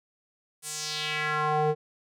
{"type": "tone with band-pass filter sweep", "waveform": "square", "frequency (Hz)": 152.4, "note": "D#3", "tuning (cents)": -36, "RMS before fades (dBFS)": -28, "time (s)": [0.62, 1.75], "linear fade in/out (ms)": 50, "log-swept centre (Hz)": [10000, 480], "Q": 2.3, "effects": []}